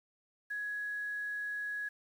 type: tone with quantisation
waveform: sine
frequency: 1674 Hz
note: G#6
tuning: 13 cents sharp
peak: -35 dBFS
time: 0.5-1.89 s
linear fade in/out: 10 ms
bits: 10
effects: none

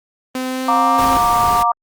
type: tone with pitch glide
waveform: sawtooth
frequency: 257 to 264.8 Hz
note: C4 to C4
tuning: -31 to +21 cents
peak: -16 dBFS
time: 0.35-1.17 s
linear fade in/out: 2 ms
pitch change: +52 cents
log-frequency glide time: 0.47-0.96 s
type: chord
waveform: sine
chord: Bb major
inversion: second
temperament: equal with one note detuned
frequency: 713.5 / 932.3 / 1174.7 Hz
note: F5 / Bb5 / D6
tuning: +37 / 0 / 0 cents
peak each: -18 / -17 / -15 dBFS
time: 0.68-1.72 s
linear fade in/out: 5 ms
type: noise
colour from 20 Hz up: pink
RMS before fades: -25 dBFS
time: 0.98-1.63 s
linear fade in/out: 5 ms
effects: Opus 32 kbps

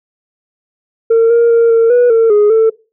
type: tone with pitch steps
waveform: sine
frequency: 455.9 / 467.8 / 463.3 / 456.9 / 487.7 / 453.9 / 416.2 / 445.4 Hz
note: A#4 / A#4 / A#4 / A#4 / B4 / A#4 / G#4 / A4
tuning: -39 / +6 / -11 / -35 / -22 / -46 / +4 / +21 cents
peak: -3 dBFS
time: 1.1-2.7 s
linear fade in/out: 10 ms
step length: 200 ms
effects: noise-tail reverb RT60 0.3 s tail -22 dB re dry + tanh soft clip ceiling -4 dBFS

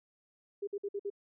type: tone bursts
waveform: sine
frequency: 403.1 Hz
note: G4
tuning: 48 cents sharp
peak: -33 dBFS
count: 5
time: 0.62-1.102 s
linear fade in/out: 10 ms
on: 54 ms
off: 53 ms
effects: none

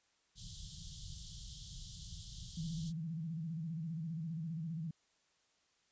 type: band-stop noise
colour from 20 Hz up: pink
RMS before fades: -48 dBFS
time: 0.35-2.93 s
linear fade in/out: 50 ms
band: 180 to 3100 Hz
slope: 96 dB/octave
type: tone with vibrato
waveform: sine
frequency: 162.5 Hz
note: E3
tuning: 24 cents flat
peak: -38 dBFS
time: 2.57-4.91 s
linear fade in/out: 5 ms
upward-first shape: square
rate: 15 Hz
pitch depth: 83 cents each way
effects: white hiss -75 dBFS RMS until 5.91 s + resampled to 16000 Hz

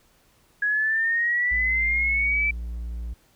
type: linear sweep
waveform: sine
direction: up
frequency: 1662 to 2328 Hz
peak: -20 dBFS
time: 0.62-2.51 s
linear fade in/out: 5 ms
type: tone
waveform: triangle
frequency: 58.27 Hz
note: A#1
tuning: in tune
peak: -27 dBFS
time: 1.51-3.14 s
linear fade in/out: 10 ms
effects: pink hiss -61 dBFS RMS until 3.35 s

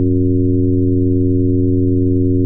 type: tone with frequency modulation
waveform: sine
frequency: 186.7 Hz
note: F#3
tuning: 16 cents sharp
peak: -10 dBFS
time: 0-2.45 s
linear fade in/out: 0 ms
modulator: 88.1 Hz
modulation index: 2
effects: none

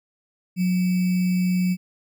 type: tone with sample-and-hold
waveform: sine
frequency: 181.7 Hz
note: F#3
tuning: 31 cents flat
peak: -18 dBFS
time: 0.56-1.77 s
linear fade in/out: 50 ms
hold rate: 2450 Hz
effects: none

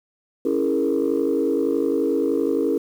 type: chord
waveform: sine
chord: A# half-diminished seventh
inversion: first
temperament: equal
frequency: 277.2 / 329.6 / 415.3 / 466.2 Hz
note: C#4 / E4 / G#4 / A#4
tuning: 0 / 0 / 0 / 0 cents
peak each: -23 dBFS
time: 0.45-2.78 s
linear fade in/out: 5 ms
effects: tanh soft clip ceiling -11 dBFS + 8-bit

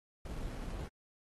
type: noise with sample-and-hold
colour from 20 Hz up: brown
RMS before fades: -41 dBFS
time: 0.25-0.88 s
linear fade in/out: 5 ms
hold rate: 3675 Hz
effects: AAC 32 kbps

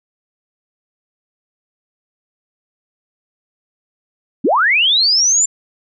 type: linear sweep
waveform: sine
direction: up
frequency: 181.9 to 7300 Hz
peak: -10 dBFS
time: 4.44-5.46 s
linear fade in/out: 10 ms
effects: none

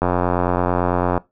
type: click train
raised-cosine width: 1 ms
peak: -4 dBFS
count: 104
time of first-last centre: 0.02-1.177 s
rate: 89 Hz
effects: noise-tail reverb RT60 0.2 s tail -20 dB re dry

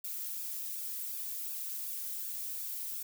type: noise with flanger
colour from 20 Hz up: violet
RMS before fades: -39 dBFS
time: 0.04-3.03 s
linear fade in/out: 5 ms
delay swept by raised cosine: 0.96 to 2.86 ms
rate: 2.7 Hz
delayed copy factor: -0.75
effects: none

